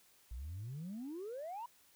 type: exponential sweep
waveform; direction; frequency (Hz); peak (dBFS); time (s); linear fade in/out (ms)
sine; up; 55 to 987.8; -40; 0.31-1.66; 5
effects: tanh soft clip ceiling -39 dBFS + white hiss -67 dBFS RMS until 1.95 s